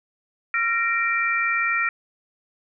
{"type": "tone cluster", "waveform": "sine", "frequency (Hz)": [1370, 1861, 2354], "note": ["F6", "A#6", "D7"], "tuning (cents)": [-34, -3, 3], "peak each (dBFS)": -24, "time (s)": [0.54, 1.89], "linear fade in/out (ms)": 2, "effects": []}